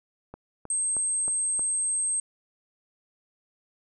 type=click train; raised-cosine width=1 ms; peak=-26 dBFS; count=5; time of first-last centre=0.34-1.594 s; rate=3.19 Hz
type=tone; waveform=sine; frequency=8372 Hz; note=C9; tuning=in tune; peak=-24 dBFS; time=0.7-2.2 s; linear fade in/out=2 ms
effects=none